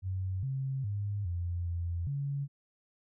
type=tone with pitch steps; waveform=sine; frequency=93.9 / 134 / 101.8 / 87.1 / 85.8 / 140.6 Hz; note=F#2 / C3 / G#2 / F2 / F2 / C#3; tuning=+26 / +42 / -34 / -4 / -30 / +25 cents; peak=-31 dBFS; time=0.02-2.48 s; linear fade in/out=50 ms; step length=410 ms; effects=none